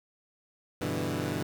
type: chord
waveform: 15% pulse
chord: E minor seventh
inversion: first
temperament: equal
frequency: 98 / 123.47 / 146.83 / 164.81 Hz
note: G2 / B2 / D3 / E3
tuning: 0 / 0 / 0 / 0 cents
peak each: -30 dBFS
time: 0.81-1.43 s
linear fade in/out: 5 ms
effects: 8-bit